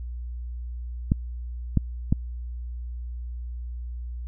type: clicks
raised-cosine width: 5 ms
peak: -7 dBFS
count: 3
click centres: 1.119 / 1.773 / 2.125 s
effects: added 60 Hz sine -31 dBFS peak until 4.27 s